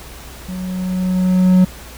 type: tone with level ramp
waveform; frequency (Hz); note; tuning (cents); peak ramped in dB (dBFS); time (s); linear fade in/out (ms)
triangle; 184.1; F#3; -8; -22 to -4; 0.48-1.65; 10
effects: added 60 Hz sine -37 dBFS peak until 1.97 s + pink hiss -37 dBFS RMS until 1.97 s